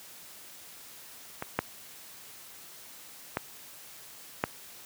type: clicks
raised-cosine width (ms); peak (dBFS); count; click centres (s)
0.5; -18 / -10 / -13 / -10; 4; 1.424 / 1.59 / 3.371 / 4.439
effects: white hiss -49 dBFS RMS until 4.85 s + high-pass 80 Hz 12 dB/octave